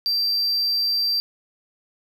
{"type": "tone", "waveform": "triangle", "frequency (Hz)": 4699, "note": "D8", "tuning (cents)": 0, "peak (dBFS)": -18, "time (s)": [0.06, 1.2], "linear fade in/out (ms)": 0, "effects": []}